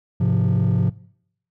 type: chord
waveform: triangle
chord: F minor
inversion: first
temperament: just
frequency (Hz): 104.77 / 130.96 / 174.61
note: Ab2 / C3 / F3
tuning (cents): +16 / +2 / 0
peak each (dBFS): -17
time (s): 0.2-0.9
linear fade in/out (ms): 10
effects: noise-tail reverb RT60 0.7 s tail -23 dB re dry + tanh soft clip ceiling -11 dBFS